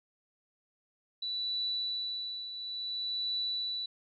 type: tone with tremolo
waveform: sine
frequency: 3957 Hz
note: B7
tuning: 3 cents sharp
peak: -30 dBFS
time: 1.22-3.86 s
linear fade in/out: 5 ms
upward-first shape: triangle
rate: 0.58 Hz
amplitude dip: 65%
effects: none